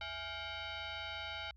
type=tone with frequency modulation; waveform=sine; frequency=830.6 Hz; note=G#5; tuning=in tune; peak=-40 dBFS; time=0.01-1.51 s; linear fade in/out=2 ms; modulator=745 Hz; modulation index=4.3; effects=added 60 Hz sine -57 dBFS peak until 1.56 s